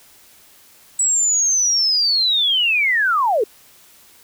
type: linear sweep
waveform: sine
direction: down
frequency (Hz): 7902 to 386.8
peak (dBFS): -14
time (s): 0.99-3.44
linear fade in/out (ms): 5
effects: white hiss -49 dBFS RMS until 4.23 s